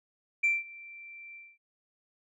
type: tone with ADSR envelope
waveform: sine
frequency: 2349 Hz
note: D7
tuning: in tune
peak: -20 dBFS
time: 0.43-1.58 s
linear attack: 12 ms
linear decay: 190 ms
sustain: -24 dB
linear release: 230 ms
effects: tanh soft clip ceiling -19 dBFS